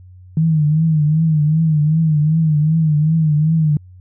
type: tone with vibrato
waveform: sine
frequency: 155.56 Hz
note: D#3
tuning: in tune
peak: -11 dBFS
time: 0.37-3.77 s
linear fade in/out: 2 ms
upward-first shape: triangle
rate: 2.6 Hz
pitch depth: 96 cents each way
effects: added 91 Hz sine -38 dBFS peak until 4 s